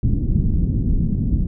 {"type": "low-pass noise", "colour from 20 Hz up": "pink", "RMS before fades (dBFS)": -18, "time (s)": [0.03, 1.47], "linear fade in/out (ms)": 5, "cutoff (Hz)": 240, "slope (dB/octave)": 24, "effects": []}